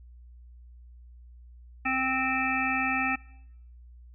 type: harmonic tone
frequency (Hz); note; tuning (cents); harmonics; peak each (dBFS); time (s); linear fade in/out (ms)
261.6; C4; 0; 1 / 3 / 5 / 7 / 9 / 10; -32 / -32 / -32 / -32 / -32 / -32; 1.85-3.16; 10
effects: noise-tail reverb RT60 0.8 s tail -22 dB re dry + added 60 Hz sine -47 dBFS peak until 4.14 s